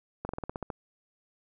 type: slowing click train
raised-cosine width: 1 ms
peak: -20 dBFS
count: 9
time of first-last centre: 0.25-0.702 s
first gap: 41 ms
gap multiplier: 1.09
effects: none